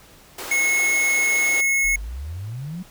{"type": "high-pass noise", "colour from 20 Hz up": "pink", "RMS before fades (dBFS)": -33, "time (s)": [0.38, 1.61], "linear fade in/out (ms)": 5, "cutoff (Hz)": 320, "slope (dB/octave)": 24}
{"type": "tone", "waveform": "square", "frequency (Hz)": 2181, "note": "C#7", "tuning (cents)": -29, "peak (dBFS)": -18, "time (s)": [0.51, 1.96], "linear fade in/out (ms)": 5}
{"type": "exponential sweep", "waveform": "sine", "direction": "up", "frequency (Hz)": [38.74, 190.2], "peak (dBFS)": -28, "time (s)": [1.84, 2.83], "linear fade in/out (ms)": 10}
{"effects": ["pink hiss -49 dBFS RMS until 2.9 s"]}